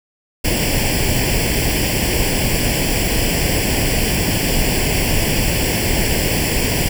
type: noise with comb filter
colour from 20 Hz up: pink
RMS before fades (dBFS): -17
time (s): 0.44-6.89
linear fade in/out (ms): 10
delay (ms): 0.39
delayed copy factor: +0.85
effects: none